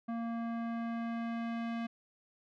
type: tone with low-pass filter sweep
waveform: square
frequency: 231.3 Hz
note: A#3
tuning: 13 cents flat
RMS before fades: -37 dBFS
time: 0.08-1.87 s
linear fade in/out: 10 ms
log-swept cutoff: 1200 to 2700 Hz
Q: 1
effects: none